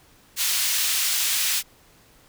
pink high-pass noise, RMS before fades -23 dBFS, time 0.36-1.63 s, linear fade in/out 50 ms, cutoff 2900 Hz, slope 12 dB/octave, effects pink hiss -55 dBFS RMS until 2.28 s

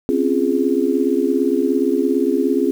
sine chord, Db major seventh, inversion third, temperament just, 259.9 / 277.2 / 346.5 / 415.8 Hz, C4 / Db4 / F4 / Ab4, -11 / 0 / -14 / +2 cents, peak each -20 dBFS, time 0.09-2.71 s, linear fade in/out 0 ms, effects 7-bit

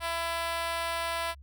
5% pulse tone with high-pass filter, 334.3 Hz, E4, 24 cents sharp, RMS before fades -32 dBFS, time 0-1.35 s, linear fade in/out 50 ms, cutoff 790 Hz, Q 5.1, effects added 69 Hz sine -47 dBFS peak until 1.42 s

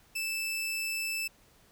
sawtooth tone, 2637 Hz, E7, in tune, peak -28 dBFS, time 0.15-1.28 s, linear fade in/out 10 ms, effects pink hiss -62 dBFS RMS until 1.71 s

